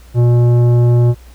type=tone with tanh clipping; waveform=sine; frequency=120.4 Hz; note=B2; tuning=44 cents flat; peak=-9 dBFS; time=0.14-1.15 s; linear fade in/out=50 ms; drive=12 dB; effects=added 60 Hz sine -37 dBFS peak until 1.34 s + pink hiss -47 dBFS RMS until 1.34 s